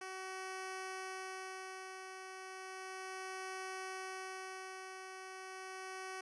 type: tone with tremolo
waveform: 10% pulse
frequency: 377.1 Hz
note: F#4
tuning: 33 cents sharp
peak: -34 dBFS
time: 0.01-6.21 s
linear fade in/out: 5 ms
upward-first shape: sine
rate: 0.34 Hz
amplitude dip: 45%
effects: resampled to 22050 Hz